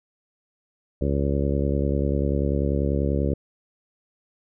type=harmonic tone; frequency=70.2 Hz; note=C#2; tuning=22 cents sharp; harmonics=1 / 2 / 3 / 4 / 5 / 6 / 7 / 8; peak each=-24 / -27 / -29 / -30 / -31 / -32 / -32 / -33 dBFS; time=1.01-3.34 s; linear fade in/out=5 ms; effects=none